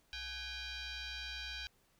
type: tone with frequency modulation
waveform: sine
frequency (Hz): 727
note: F#5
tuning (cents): -31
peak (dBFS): -40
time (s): 0.13-1.67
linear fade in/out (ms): 0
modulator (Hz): 791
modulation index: 5.4
effects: tanh soft clip ceiling -36 dBFS + pink hiss -72 dBFS RMS until 1.99 s